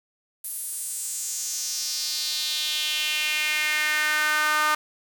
sawtooth tone with high-pass filter sweep, 304.1 Hz, D#4, 40 cents flat, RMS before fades -26 dBFS, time 0.44-4.75 s, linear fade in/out 5 ms, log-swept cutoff 11000 to 1200 Hz, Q 3.1, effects 8-bit

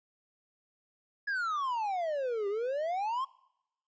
triangle exponential two-way sweep, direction down then up, 1700 to 392 to 1098 Hz, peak -28 dBFS, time 1.27-3.25 s, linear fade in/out 10 ms, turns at 2.48 s, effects noise-tail reverb RT60 0.8 s tail -22 dB re dry + resampled to 16000 Hz

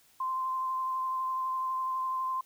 sine tone with vibrato, 1041 Hz, C6, 9 cents flat, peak -29 dBFS, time 0.2-2.41 s, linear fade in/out 5 ms, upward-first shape sine, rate 12 Hz, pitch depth 13 cents each way, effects white hiss -63 dBFS RMS until 2.45 s

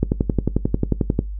click train, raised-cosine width 3 ms, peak -4 dBFS, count 14, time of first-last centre 0.03-1.191 s, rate 11.2 Hz, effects noise-tail reverb RT60 0.2 s tail -20 dB re dry + added 50 Hz sine -26 dBFS peak until 1.39 s

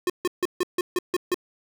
square tone bursts, 360 Hz, F#4, 47 cents flat, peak -21 dBFS, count 8, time 0.07-1.344 s, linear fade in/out 2 ms, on 28 ms, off 150 ms, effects none

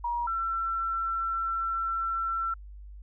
sine tone pair in turn, 952 / 1346.3 Hz, A#5 / E6, +36 / +36 cents, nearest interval tritone, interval 600 cents, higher second, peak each -27 dBFS, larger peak neither, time 0.04-0.27 / 0.27-2.54 s, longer second, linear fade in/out 5 ms, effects added 50 Hz sine -42 dBFS peak until 3.02 s

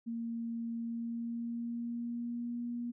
sine tone with pitch glide, 231.3 to 239 Hz, A#3 to A#3, -13 to +43 cents, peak -35 dBFS, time 0.06-2.92 s, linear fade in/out 20 ms, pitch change +56 cents, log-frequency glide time 0.77-2.62 s, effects none

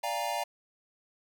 square chord, Bb dominant seventh, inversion first, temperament equal with one note detuned, 587.3 / 698.5 / 817.8 / 932.3 Hz, D5 / F5 / Ab5 / Bb5, 0 / 0 / -27 / 0 cents, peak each -38 / -36 / -37 / -36 dBFS, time 0.03-0.44 s, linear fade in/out 10 ms, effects none

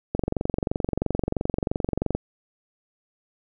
click train, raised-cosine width 2 ms, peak -10 dBFS, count 47, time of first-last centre 0.15-2.15 s, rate 23 Hz, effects none

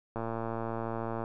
click train, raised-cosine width 1 ms, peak -21 dBFS, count 124, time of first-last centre 0.16-1.239 s, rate 114 Hz, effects none

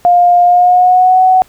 sine tone with pitch glide, 706 to 745.8 Hz, F5 to F#5, +19 to +14 cents, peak -4 dBFS, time 0.05-1.42 s, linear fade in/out 0 ms, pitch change +95 cents, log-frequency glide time 0.43-1.21 s, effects pink hiss -46 dBFS RMS until 1.48 s

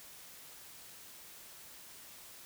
silence, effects white hiss -53 dBFS RMS until 2.45 s

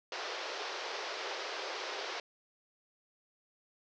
pink band-pass noise, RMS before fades -40 dBFS, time 0.12-2.2 s, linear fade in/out 2 ms, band 380 to 5700 Hz, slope 48 dB/octave, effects none

